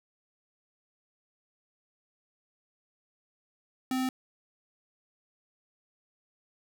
square tone, 258.6 Hz, C4, 20 cents flat, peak -28 dBFS, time 3.91-4.09 s, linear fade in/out 2 ms, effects none

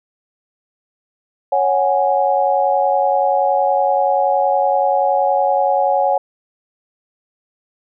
sine chord, C# suspended fourth, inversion none, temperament equal, 554.4 / 740 / 830.6 Hz, C#5 / F#5 / G#5, 0 / 0 / 0 cents, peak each -17 dBFS, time 1.52-6.18 s, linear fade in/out 5 ms, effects none

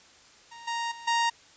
sawtooth tone with level steps, 932.3 Hz, A#5, in tune, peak -40 / -25 / -38 / -19 dBFS, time 0.51-1.3 s, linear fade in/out 10 ms, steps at 0.67 / 0.91 / 1.07 s, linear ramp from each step 10 ms, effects white hiss -55 dBFS RMS until 1.56 s + resampled to 16000 Hz

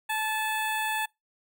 15% pulse tone with notch filter, 870 Hz, A5, 20 cents flat, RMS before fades -29 dBFS, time 0.09-1.06 s, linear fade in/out 10 ms, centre 5100 Hz, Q 0.98, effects noise-tail reverb RT60 0.2 s tail -25 dB re dry

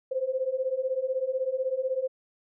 sine beating tone pair, 511 / 527 Hz, C5 / C5, -41 / +12 cents, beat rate 16 Hz, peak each -30 / -28 dBFS, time 0.11-2.08 s, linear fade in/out 10 ms, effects none

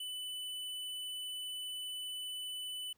square tone, 2995 Hz, F#7, 20 cents sharp, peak -40 dBFS, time 0-2.93 s, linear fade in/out 5 ms, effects pink hiss -75 dBFS RMS until 2.97 s

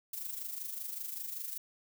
violet noise with amplitude modulation, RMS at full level -38 dBFS, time 0.13-1.58 s, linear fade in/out 5 ms, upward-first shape sine, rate 25.2 Hz, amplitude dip 60%, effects none

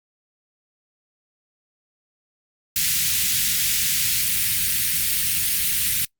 white band-stop noise, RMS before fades -21 dBFS, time 2.76-6.05 s, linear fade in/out 2 ms, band 190 to 1900 Hz, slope 24 dB/octave, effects noise-tail reverb RT60 0.1 s tail -25 dB re dry + Opus 48 kbps

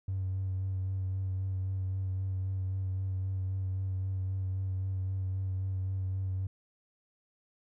triangle tone with vibrato, 94.8 Hz, F#2, 43 cents sharp, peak -27 dBFS, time 0.08-6.47 s, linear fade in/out 5 ms, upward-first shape sine, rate 3.8 Hz, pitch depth 20 cents each way, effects tanh soft clip ceiling -27 dBFS

